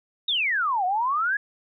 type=exponential two-way sweep; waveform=sine; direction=down then up; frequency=3800 to 710 to 1707 Hz; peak=-21 dBFS; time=0.28-1.37 s; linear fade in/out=5 ms; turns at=0.85 s; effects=none